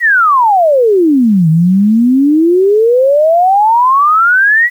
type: exponential two-way sweep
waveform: sine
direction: down then up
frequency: 1975.5 to 155.56 to 1975.5 Hz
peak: -5 dBFS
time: 0-4.7 s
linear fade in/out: 50 ms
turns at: 1.49 s
effects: 7-bit